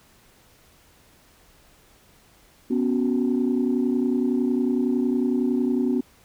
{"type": "chord", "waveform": "sine", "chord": "B suspended second", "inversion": "none", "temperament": "just", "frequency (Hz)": [246.9, 277.8, 370.4], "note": ["B3", "C#4", "F#4"], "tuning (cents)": [0, 4, 2], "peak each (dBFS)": [-21, -24, -26], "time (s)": [2.7, 6.01], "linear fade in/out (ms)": 10, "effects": ["tanh soft clip ceiling -13 dBFS", "pink hiss -56 dBFS RMS until 6.24 s"]}